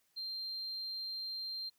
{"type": "tone", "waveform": "sine", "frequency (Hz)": 4169, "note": "C8", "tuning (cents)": -7, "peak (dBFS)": -37, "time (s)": [0.16, 1.7], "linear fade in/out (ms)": 20, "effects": ["tanh soft clip ceiling -35 dBFS", "white hiss -75 dBFS RMS until 1.78 s"]}